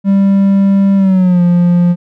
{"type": "tone with pitch glide", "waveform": "triangle", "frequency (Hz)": [196.6, 175.15], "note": ["G3", "F3"], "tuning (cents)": [5, 5], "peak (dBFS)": -4, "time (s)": [0.04, 1.96], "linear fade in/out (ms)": 50, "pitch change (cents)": -200, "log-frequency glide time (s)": [0.96, 1.42], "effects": []}